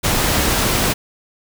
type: noise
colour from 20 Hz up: pink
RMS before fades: -17 dBFS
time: 0.03-0.94 s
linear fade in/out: 20 ms
effects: none